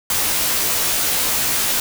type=noise with comb filter; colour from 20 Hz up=white; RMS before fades=-19 dBFS; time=0.1-1.8 s; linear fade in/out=2 ms; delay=15 ms; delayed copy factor=-0.9; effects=none